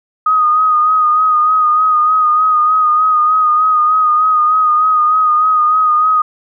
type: tone with vibrato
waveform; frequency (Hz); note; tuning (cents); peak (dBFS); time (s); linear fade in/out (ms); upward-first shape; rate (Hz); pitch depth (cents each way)
sine; 1244.5; D#6; 0; -8; 0.26-6.22; 5; sine; 3.3; 34
effects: none